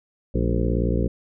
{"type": "harmonic tone with a mistuned harmonic", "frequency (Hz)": 58.27, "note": "A#1", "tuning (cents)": 0, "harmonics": [1, 2, 3, 4, 5, 6, 7, 8, 9], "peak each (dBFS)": [-23, -26, -28, -29, -30, -31, -31, -32, -33], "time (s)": [0.34, 1.08], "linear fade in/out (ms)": 10, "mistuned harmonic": 4, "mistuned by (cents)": -110, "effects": []}